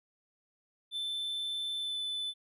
triangle tone with pitch glide, 3533 to 3505 Hz, A7 to A7, +6 to -7 cents, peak -32 dBFS, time 0.91-2.34 s, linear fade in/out 50 ms, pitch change -13 cents, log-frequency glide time 1.77-1.99 s, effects none

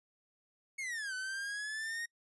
45% pulse exponential two-way sweep, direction down then up, 2217 to 1500 to 1876 Hz, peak -37 dBFS, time 0.78-2.06 s, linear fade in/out 10 ms, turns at 1.14 s, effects noise-tail reverb RT60 0.1 s tail -25 dB re dry + resampled to 24000 Hz

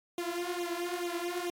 sawtooth tone with flanger, 349.2 Hz, F4, in tune, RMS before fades -35 dBFS, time 0.18-1.5 s, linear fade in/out 2 ms, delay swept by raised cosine 0.3 to 5.4 ms, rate 2.3 Hz, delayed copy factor +0.8, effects AAC 64 kbps

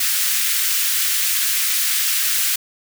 white high-pass noise, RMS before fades -19 dBFS, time 0-2.56 s, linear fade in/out 5 ms, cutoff 1500 Hz, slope 24 dB/octave, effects none

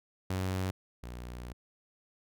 sawtooth tone pair in turn, 93.6 / 60.51 Hz, F#2 / B1, +20 / -35 cents, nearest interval minor sixth, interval 755 cents, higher first, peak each -27 / -37 dBFS, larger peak first, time 0.3-0.71 / 1.03-1.53 s, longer second, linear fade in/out 5 ms, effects none

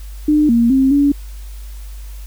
sine tone with pitch steps, 301 / 233.8 / 266.3 / 284.5 Hz, D4 / A#3 / C4 / C#4, +43 / +5 / +31 / +45 cents, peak -9 dBFS, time 0.28-1.12 s, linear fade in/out 5 ms, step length 210 ms, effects added 50 Hz sine -28 dBFS peak until 2.26 s + white hiss -45 dBFS RMS until 2.26 s

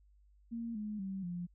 sine tone with pitch steps, 231.7 / 211.2 / 192.6 / 175.6 Hz, A#3 / G#3 / G3 / F3, -10 / +29 / -30 / +10 cents, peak -37 dBFS, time 0.51-1.47 s, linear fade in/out 20 ms, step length 240 ms, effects added 50 Hz sine -62 dBFS peak until 1.54 s

